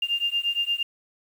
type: beating tone pair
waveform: sine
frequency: 2798 / 2806.6 Hz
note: F7 / F7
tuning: +3 / +8 cents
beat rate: 8.6 Hz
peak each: -26 dBFS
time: 0.02-0.83 s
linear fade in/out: 5 ms
effects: 8-bit